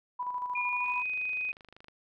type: tone with tremolo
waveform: sine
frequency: 987.8 Hz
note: B5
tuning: in tune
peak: -30 dBFS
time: 0.19-1.03 s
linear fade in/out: 10 ms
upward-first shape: square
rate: 13 Hz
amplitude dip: 45%
type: tone with pitch glide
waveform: sine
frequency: 2429 to 2505 Hz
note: D#7 to D#7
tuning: -42 to +11 cents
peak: -30 dBFS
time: 0.55-1.52 s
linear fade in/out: 5 ms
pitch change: +53 cents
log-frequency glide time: 0.67-1.02 s
type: click train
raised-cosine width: 0.3 ms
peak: -35 dBFS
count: 27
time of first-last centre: 0.86-1.884 s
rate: 25.4 Hz
effects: none